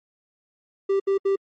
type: tone bursts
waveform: triangle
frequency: 392 Hz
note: G4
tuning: in tune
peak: -16 dBFS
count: 3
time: 0.89-1.36 s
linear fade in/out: 10 ms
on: 110 ms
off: 70 ms
effects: MP3 32 kbps